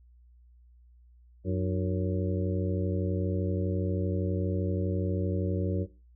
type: harmonic tone with a mistuned harmonic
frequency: 92.5 Hz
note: F#2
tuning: in tune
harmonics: 1 / 2 / 3 / 4 / 5 / 6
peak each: -29 / -32 / -35 / -35 / -37 / -39 dBFS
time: 1.44-5.87 s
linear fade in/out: 50 ms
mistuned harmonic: 3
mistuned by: +130 cents
effects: noise-tail reverb RT60 0.3 s tail -18 dB re dry + added 60 Hz sine -54 dBFS peak until 6.15 s